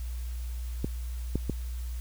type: clicks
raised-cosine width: 3 ms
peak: -15 dBFS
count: 3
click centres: 0.845 / 1.356 / 1.497 s
effects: added 60 Hz sine -32 dBFS peak until 2 s + white hiss -52 dBFS RMS until 2 s